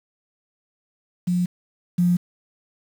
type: tone pair in turn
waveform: sine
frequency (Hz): 178.1 / 176.56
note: F3 / F3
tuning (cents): +34 / +19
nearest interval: unison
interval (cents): 15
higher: first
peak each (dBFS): -18 / -15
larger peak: second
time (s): 1.27-1.46 / 1.98-2.17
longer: neither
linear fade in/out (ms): 10
effects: 7-bit